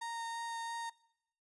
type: tone with vibrato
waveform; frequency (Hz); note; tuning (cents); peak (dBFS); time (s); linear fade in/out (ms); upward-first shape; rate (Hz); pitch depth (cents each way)
35% pulse; 925; A#5; -14; -37; 0.01-0.9; 10; sine; 3; 9
effects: noise-tail reverb RT60 0.8 s tail -22 dB re dry + resampled to 24000 Hz